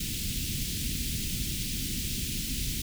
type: band-stop noise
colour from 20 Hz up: pink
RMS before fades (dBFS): -32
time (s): 0-2.82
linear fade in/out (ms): 5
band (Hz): 270 to 2700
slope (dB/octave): 24
effects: none